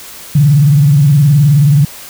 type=tone with vibrato; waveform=sine; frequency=144.1 Hz; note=D3; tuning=33 cents flat; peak=-4 dBFS; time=0.35-1.85 s; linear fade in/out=5 ms; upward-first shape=sine; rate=19 Hz; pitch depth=140 cents each way; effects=white hiss -31 dBFS RMS until 2.09 s